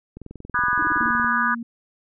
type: click train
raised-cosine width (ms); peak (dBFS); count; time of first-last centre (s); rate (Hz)
3; -24; 24; 0.17-1.245; 21.4
type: chord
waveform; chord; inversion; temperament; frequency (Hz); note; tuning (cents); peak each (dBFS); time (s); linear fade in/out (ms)
sine; G# minor seventh; first; equal with one note detuned; 987.8 / 1217.5 / 1480 / 1661.2; B5 / D#6 / F#6 / G#6; 0 / -38 / 0 / 0; -26 / -23 / -23 / -24; 0.54-1.55; 10
type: tone bursts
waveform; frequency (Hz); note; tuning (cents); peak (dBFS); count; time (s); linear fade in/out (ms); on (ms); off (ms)
sine; 307.3; D#4; -21; -27; 6; 0.79-1.09; 2; 25; 30
type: tone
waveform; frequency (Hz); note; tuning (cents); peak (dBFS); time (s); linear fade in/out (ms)
sine; 233.1; A#3; 0; -28; 1-1.63; 5
effects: none